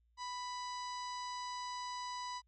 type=harmonic tone; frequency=990 Hz; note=B5; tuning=4 cents sharp; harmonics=1 / 2 / 3 / 4 / 5 / 6 / 7 / 8; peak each=-41 / -52 / -57 / -52 / -51 / -56 / -63 / -62 dBFS; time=0.17-2.42 s; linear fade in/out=50 ms; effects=added 58 Hz sine -70 dBFS peak until 2.47 s